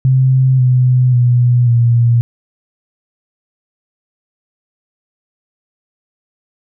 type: tone with pitch steps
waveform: sine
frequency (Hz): 130.81 / 126.5 / 122.33 / 118.3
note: C3 / B2 / B2 / A#2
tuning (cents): 0 / +42 / -16 / +26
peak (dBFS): -7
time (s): 0.05-2.21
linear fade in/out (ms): 0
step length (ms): 540
effects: none